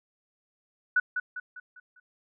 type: tone with echo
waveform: sine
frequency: 1478 Hz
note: F#6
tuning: 2 cents flat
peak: -19 dBFS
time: 0.96-1 s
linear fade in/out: 5 ms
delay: 200 ms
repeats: 5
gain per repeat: -7 dB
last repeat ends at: 2 s
effects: none